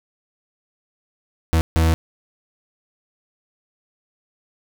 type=tone bursts at uneven times; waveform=40% pulse; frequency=81.1 Hz; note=E2; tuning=28 cents flat; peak=-13 dBFS; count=2; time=1.53-1.61 / 1.76-1.94 s; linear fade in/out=0 ms; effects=none